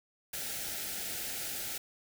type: band-stop noise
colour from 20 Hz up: white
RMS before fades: -38 dBFS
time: 0.33-1.78 s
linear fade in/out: 5 ms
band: 880 to 1300 Hz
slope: 96 dB/octave
effects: none